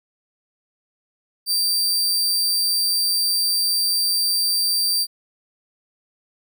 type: tone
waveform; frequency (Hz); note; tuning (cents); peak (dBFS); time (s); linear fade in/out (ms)
sawtooth; 4679; D8; -7; -15; 1.46-5.07; 50
effects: none